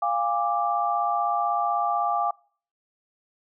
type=chord; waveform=sine; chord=D diminished; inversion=first; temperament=equal with one note detuned; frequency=698.5 / 814.5 / 1174.7 Hz; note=F5 / Ab5 / D6; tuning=0 / -34 / 0 cents; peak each=-26 dBFS; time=0.02-2.31 s; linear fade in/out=5 ms; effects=noise-tail reverb RT60 0.5 s tail -26 dB re dry